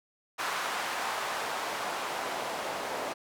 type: noise with band-pass filter sweep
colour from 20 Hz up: white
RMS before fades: -34 dBFS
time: 0.38-3.14 s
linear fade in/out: 20 ms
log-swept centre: 1100 to 600 Hz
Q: 1.2
effects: none